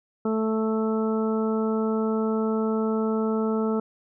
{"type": "harmonic tone", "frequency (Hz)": 220, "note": "A3", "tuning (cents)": 0, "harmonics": [1, 2, 3, 4, 5, 6], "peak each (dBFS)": [-24, -26, -36, -37, -42, -35], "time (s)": [0.25, 3.8], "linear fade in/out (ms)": 5, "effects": []}